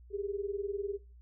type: tone pair together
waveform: sine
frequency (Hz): 395.3 / 415.3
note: G4 / G#4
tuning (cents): +15 / 0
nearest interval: minor second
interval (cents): 85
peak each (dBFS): -36 / -37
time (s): 0.1-0.99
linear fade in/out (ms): 50
effects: noise-tail reverb RT60 0.3 s tail -19 dB re dry + added 60 Hz sine -52 dBFS peak until 1.21 s